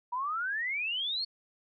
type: exponential sweep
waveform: sine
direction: up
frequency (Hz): 953 to 4435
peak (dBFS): -30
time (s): 0.12-1.25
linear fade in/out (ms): 10
effects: none